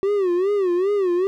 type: tone with vibrato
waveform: triangle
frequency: 379.3 Hz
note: F#4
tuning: 43 cents sharp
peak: -15 dBFS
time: 0.03-1.27 s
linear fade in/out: 0 ms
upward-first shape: sine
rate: 2.5 Hz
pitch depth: 150 cents each way
effects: none